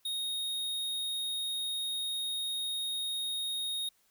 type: tone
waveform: square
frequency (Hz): 3729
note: A#7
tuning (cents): 0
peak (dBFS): -33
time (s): 0.05-3.89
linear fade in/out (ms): 5
effects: white hiss -70 dBFS RMS until 4.1 s